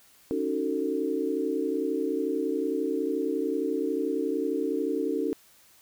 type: chord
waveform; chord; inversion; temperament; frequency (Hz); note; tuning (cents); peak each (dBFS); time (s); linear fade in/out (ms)
sine; D# half-diminished seventh; third; just; 280 / 311.1 / 373.4 / 448; C#4 / D#4 / F#4 / A4; +18 / 0 / +16 / +31; -31 / -31 / -32 / -30; 0.31-5.33; 0
effects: white hiss -58 dBFS RMS until 5.81 s